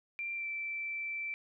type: tone with pitch glide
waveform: sine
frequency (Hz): 2366 to 2333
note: D7 to D7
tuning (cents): +12 to -12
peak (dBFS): -35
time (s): 0.19-1.34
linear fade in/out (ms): 0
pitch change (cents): -24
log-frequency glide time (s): 0.34-0.47
effects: none